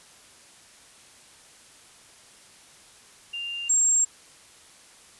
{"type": "tone pair in turn", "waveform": "sine", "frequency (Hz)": [2794, 7509], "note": ["F7", "A#8"], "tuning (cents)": [0, 12], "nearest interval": "octave + perfect fourth", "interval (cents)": 1712, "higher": "second", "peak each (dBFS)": [-30, -18], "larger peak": "second", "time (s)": [[3.33, 3.69], [3.69, 4.05]], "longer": "neither", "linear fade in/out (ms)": 10, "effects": ["white hiss -52 dBFS RMS until 5.19 s", "resampled to 24000 Hz"]}